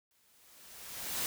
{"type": "noise with exponential growth", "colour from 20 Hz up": "white", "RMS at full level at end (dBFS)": -33, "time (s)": [0.11, 1.26], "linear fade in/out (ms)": 1, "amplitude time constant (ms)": 250, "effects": []}